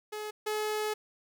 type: tone pair in turn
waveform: sawtooth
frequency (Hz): 424.5 / 426.5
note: G#4 / G#4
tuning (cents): +38 / +46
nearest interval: unison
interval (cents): 8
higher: second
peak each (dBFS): -32 / -26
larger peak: second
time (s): 0.12-0.31 / 0.46-0.94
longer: second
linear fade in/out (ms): 10
effects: none